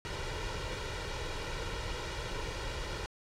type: noise with comb filter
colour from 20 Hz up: pink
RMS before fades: -37 dBFS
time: 0.05-3.06 s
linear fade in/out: 0 ms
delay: 2.1 ms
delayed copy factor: +0.7
effects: low-pass 5000 Hz 12 dB/octave